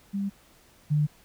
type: tone pair in turn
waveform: sine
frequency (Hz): 198.8 / 149.37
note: G3 / D3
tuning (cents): +25 / +30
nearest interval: perfect fourth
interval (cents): 495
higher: first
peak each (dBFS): -26 / -20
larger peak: second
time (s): 0.13-0.3 / 0.9-1.07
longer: neither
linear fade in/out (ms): 20
effects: pink hiss -58 dBFS RMS until 1.24 s